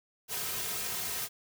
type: noise with comb filter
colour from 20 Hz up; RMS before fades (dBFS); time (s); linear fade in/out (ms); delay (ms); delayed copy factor
white; -35; 0.28-1.29; 50; 3.5; -0.7
effects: none